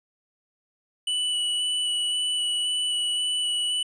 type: tone with vibrato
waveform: square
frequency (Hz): 2960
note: F#7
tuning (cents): 0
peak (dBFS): -24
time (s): 1.07-3.83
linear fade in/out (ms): 5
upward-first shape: square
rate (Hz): 1.9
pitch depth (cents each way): 8
effects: resampled to 22050 Hz